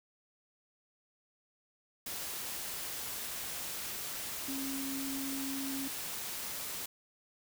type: tone in noise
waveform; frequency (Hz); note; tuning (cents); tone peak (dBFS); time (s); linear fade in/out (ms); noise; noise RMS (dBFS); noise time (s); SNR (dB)
sine; 271.7; C#4; -35; -37; 4.48-5.88; 5; white; -40; 2.06-6.86; 0
effects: none